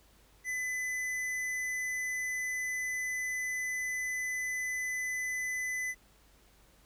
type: tone with hard clipping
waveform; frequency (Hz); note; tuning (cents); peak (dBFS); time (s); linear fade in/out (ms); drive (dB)
sine; 2008; B6; +28; -34; 0.44-5.95; 50; 11
effects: added 50 Hz sine -64 dBFS peak until 6.85 s + pink hiss -64 dBFS RMS until 6.85 s